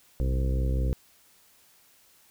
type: harmonic tone with a mistuned harmonic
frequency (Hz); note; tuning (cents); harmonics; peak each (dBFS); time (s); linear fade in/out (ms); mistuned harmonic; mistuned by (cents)
64.7; C2; -19; 1 / 2 / 3 / 4 / 5 / 6 / 7 / 8; -24 / -31 / -39 / -40 / -41 / -45 / -42 / -41; 0.2-0.93; 0; 1; -110
effects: white hiss -60 dBFS RMS until 2.3 s